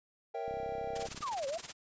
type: chord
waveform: triangle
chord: A# diminished seventh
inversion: none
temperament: equal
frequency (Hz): 466.2 / 554.4 / 659.3 / 784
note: A#4 / C#5 / E5 / G5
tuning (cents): 0 / 0 / 0 / 0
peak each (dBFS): -38 / -43 / -40 / -38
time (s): 0.34-1.07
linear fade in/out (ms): 10
type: click train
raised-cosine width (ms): 3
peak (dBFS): -36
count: 25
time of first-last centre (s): 0.48-1.207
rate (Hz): 33
type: noise with tremolo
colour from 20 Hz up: white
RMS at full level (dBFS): -40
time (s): 0.95-1.73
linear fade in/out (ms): 10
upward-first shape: sine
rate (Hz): 19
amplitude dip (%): 85
type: exponential two-way sweep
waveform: sine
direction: down then up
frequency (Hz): 1265 to 523.3 to 705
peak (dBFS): -34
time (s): 1.22-1.58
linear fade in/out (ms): 10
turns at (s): 1.47
effects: resampled to 16000 Hz